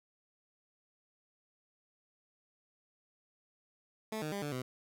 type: tone with pitch steps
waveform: 15% pulse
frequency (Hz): 218.3 / 153.3 / 200.8 / 146.6 / 127.4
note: A3 / D#3 / G3 / D3 / C3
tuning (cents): -13 / -25 / +42 / -3 / -46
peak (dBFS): -30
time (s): 4.12-4.62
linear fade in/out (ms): 5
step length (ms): 100
effects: none